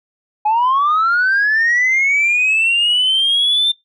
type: linear sweep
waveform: sine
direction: up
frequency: 830.6 to 3597 Hz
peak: -10 dBFS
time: 0.45-3.72 s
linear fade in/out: 10 ms
effects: noise-tail reverb RT60 0.2 s tail -24 dB re dry + tanh soft clip ceiling -9 dBFS